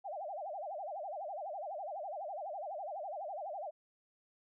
sine tone with vibrato, 690 Hz, F5, 21 cents flat, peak -39 dBFS, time 0.04-3.71 s, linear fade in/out 20 ms, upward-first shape sine, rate 12 Hz, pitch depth 280 cents each way, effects none

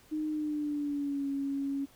sine tone with pitch glide, 307.6 to 277.2 Hz, D#4 to C#4, -20 to 0 cents, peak -30 dBFS, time 0.11-1.86 s, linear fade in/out 20 ms, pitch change -180 cents, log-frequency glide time 0.28-1.29 s, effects pink hiss -60 dBFS RMS until 1.95 s

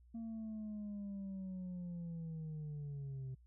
sine linear sweep, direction down, 229.7 to 129.1 Hz, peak -39 dBFS, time 0.14-3.35 s, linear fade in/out 10 ms, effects tanh soft clip ceiling -41 dBFS + added 60 Hz sine -61 dBFS peak until 3.46 s

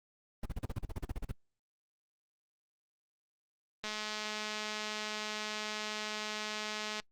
brown noise bursts, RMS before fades -35 dBFS, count 14, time 0.43-1.315 s, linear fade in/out 5 ms, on 27 ms, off 39 ms
click train, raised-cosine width 0.2 ms, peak -21 dBFS, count 674, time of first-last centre 3.84-7 s, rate 213 Hz
effects noise-tail reverb RT60 0.1 s tail -25 dB re dry + Opus 24 kbps

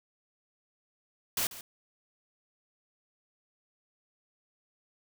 white noise with echo, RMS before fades -30 dBFS, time 1.37-1.47 s, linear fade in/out 2 ms, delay 140 ms, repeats 1, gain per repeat -15 dB, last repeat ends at 1.61 s, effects none

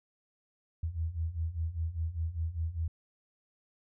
sine beating tone pair, 79 / 84 Hz, D#2 / E2, +27 / +33 cents, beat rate 5 Hz, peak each -36 / -33 dBFS, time 0.83-2.88 s, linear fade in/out 5 ms, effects none

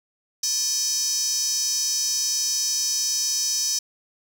square tone with high-pass filter, 348.3 Hz, F4, 5 cents flat, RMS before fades -24 dBFS, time 0.43-3.79 s, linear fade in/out 5 ms, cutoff 5600 Hz, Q 9.1, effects 9-bit

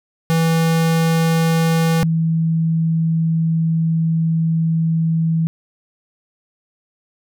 square / sine tone pair in turn, 163.9 / 162.86 Hz, E3 / E3, -10 / -21 cents, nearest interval unison, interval 11 cents, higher first, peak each -14 dBFS, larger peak neither, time 0.3-2.03 / 2.03-5.47 s, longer second, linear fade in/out 0 ms, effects none

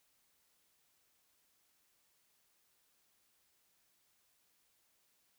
silence, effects white hiss -75 dBFS RMS until 5.38 s

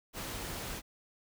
pink noise, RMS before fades -40 dBFS, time 0.13-0.82 s, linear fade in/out 50 ms, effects none

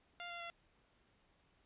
10% pulse tone with pitch steps, 698.5 / 690.9 / 683.3 Hz, F5 / F5 / F5, 0 / -19 / -38 cents, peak -36 dBFS, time 0.2-0.5 s, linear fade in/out 0 ms, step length 100 ms, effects pink hiss -73 dBFS RMS until 1.65 s + resampled to 8000 Hz

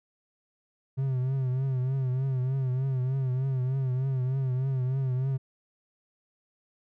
triangle tone with vibrato, 130.81 Hz, C3, in tune, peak -23 dBFS, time 0.97-5.38 s, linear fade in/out 20 ms, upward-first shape triangle, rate 3.3 Hz, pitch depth 80 cents each way, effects none

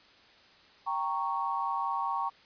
sine chord, G diminished, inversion none, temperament equal with one note detuned, 784 / 928.6 / 1108.7 Hz, G5 / Bb5 / Db6, 0 / -7 / 0 cents, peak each -35 / -33 / -32 dBFS, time 0.86-2.3 s, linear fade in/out 20 ms, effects white hiss -58 dBFS RMS until 2.45 s + resampled to 11025 Hz

